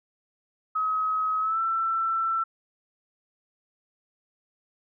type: tone with pitch glide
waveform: sine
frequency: 1274 to 1336.6 Hz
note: D#6 to E6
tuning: +41 to +24 cents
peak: -23 dBFS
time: 0.75-2.44 s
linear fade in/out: 10 ms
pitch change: +83 cents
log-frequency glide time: 1.4-1.6 s
effects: none